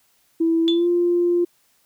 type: tone with pitch glide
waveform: sine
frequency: 329.2 to 348.8 Hz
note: E4 to F4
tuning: -2 to -2 cents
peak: -15 dBFS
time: 0.4-1.45 s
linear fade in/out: 10 ms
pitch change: +100 cents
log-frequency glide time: 0.64-0.87 s
type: tone with exponential decay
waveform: sine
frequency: 3472 Hz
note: A7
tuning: 24 cents flat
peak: -17 dBFS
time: 0.68-0.87 s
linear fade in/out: 0 ms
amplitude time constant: 41 ms
effects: tanh soft clip ceiling -8 dBFS + white hiss -62 dBFS RMS until 1.85 s